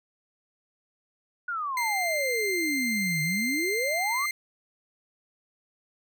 sine exponential two-way sweep, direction down then up, 1473 to 150 to 1215 Hz, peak -28 dBFS, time 1.48-4.26 s, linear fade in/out 5 ms, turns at 3.22 s
40% pulse tone, 2093 Hz, C7, in tune, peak -26 dBFS, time 1.77-4.31 s, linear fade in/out 2 ms
effects none

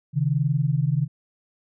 sine tone pair together, 134.3 / 155.39 Hz, C3 / D#3, +46 / -2 cents, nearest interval minor third, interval 252 cents, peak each -22 dBFS, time 0.13-1.08 s, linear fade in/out 50 ms, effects none

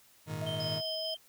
40% pulse chord, Ab suspended second, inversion none, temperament just, 103.83 / 116.8 / 155.74 Hz, Ab2 / Bb2 / Eb3, 0 / +4 / +2 cents, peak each -41 / -41 / -37 dBFS, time 0.26-0.82 s, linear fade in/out 50 ms
sine tone with vibrato, 640 Hz, D#5, 49 cents sharp, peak -37 dBFS, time 0.41-1.15 s, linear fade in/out 10 ms, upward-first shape triangle, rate 3.4 Hz, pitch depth 8 cents each way
triangle tone with tremolo, 3136 Hz, G7, in tune, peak -36 dBFS, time 0.46-1.17 s, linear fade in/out 10 ms, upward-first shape square, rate 5.1 Hz, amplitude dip 30%
triangle tone, 5080 Hz, D#8, 35 cents sharp, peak -36 dBFS, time 0.6-1.14 s, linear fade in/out 2 ms
effects white hiss -62 dBFS RMS until 1.28 s

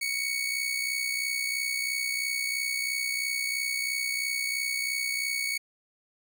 sawtooth tone with amplitude modulation, 2228 Hz, C#7, 8 cents sharp, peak -22 dBFS, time 0.01-5.58 s, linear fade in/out 10 ms, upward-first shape sine, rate 63 Hz, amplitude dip 55%, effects none

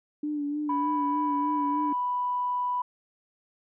sine tone with vibrato, 293.7 Hz, D4, in tune, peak -27 dBFS, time 0.23-1.93 s, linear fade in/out 5 ms, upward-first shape sine, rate 3.3 Hz, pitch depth 38 cents each way
sine tone, 987.8 Hz, B5, in tune, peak -25 dBFS, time 0.69-2.82 s, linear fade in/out 5 ms
effects tanh soft clip ceiling -16 dBFS

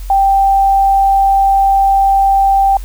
sine tone, 784 Hz, G5, in tune, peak -7 dBFS, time 0.1-2.77 s, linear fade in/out 2 ms, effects added 45 Hz sine -22 dBFS peak until 2.84 s + white hiss -40 dBFS RMS until 2.84 s

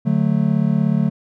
triangle chord, D major, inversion none, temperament just, 146.83 / 183.54 / 220.2 Hz, D3 / F#3 / A3, 0 / -14 / +2 cents, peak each -17 dBFS, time 0.05-1.1 s, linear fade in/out 20 ms, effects none

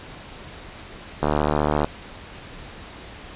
click train, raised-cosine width 1 ms, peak -6 dBFS, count 47, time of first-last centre 1.23-1.845 s, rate 74.8 Hz, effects pink hiss -40 dBFS RMS until 3.35 s + resampled to 8000 Hz

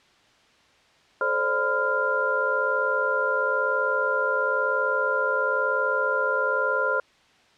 sine tone cluster, 432.9 / 528 / 589 / 1011 / 1397 Hz, A4 / C5 / D5 / B5 / F6, -28 / +16 / +5 / +40 / 0 cents, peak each -31 / -27 / -32 / -29 / -24 dBFS, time 1.21-7 s, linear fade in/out 2 ms, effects white hiss -58 dBFS RMS until 7.57 s + low-pass 4000 Hz 12 dB/octave

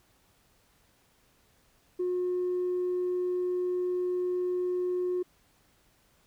triangle tone with tanh clipping, 360.8 Hz, F#4, 44 cents flat, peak -27 dBFS, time 1.99-5.23 s, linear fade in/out 10 ms, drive 5 dB, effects pink hiss -66 dBFS RMS until 6.26 s

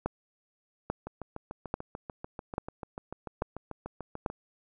two click trains, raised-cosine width 1 ms, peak -15 / -24 dBFS, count 6 / 23, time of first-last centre 0.06-4.262 / 1.07-4.301 s, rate 1.19 / 6.81 Hz, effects none

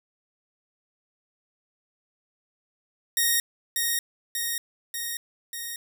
5% pulse tone with echo, 1864.7 Hz, A#6, in tune, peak -10 dBFS, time 3.17-3.4 s, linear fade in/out 2 ms, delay 590 ms, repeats 4, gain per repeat -3 dB, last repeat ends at 5.76 s, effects none

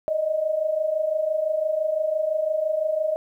sine tone pair together, 602 / 627.9 Hz, D5 / D#5, +43 / +16 cents, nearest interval minor second, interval 73 cents, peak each -27 / -22 dBFS, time 0.08-3.16 s, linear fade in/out 0 ms, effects 10-bit

